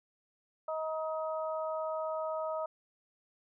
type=harmonic tone; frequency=315.9 Hz; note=D#4; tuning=26 cents sharp; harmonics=2 / 3 / 4; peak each=-34 / -41 / -40 dBFS; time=0.68-2.66 s; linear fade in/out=5 ms; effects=none